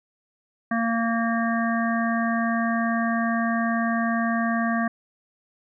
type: harmonic tone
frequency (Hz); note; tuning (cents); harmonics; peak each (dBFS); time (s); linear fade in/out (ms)
229.7; A#3; -25; 1 / 3 / 5 / 7 / 8; -23 / -28 / -30 / -31 / -32; 0.71-4.88; 5
effects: none